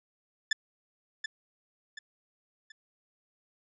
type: tone with echo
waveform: sawtooth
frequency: 1748 Hz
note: A6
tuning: 12 cents flat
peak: -20 dBFS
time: 0.51-0.53 s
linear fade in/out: 5 ms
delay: 730 ms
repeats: 3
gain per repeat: -8 dB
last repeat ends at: 2.72 s
effects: resampled to 16000 Hz